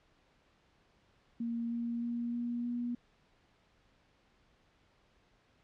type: tone with pitch steps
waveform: sine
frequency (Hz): 233.1 / 235 / 236.9 / 238.8 / 240.8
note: A#3 / A#3 / A#3 / A#3 / B3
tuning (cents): 0 / +14 / +28 / +42 / -44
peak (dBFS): -33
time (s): 1.4-2.95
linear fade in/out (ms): 5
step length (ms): 310
effects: pink hiss -69 dBFS RMS until 5.63 s + low-pass 4000 Hz 12 dB/octave